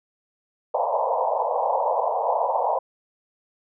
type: band-pass noise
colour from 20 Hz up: white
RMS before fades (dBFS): -23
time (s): 0.74-2.79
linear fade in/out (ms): 5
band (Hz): 480 to 1000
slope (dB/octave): 96
effects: none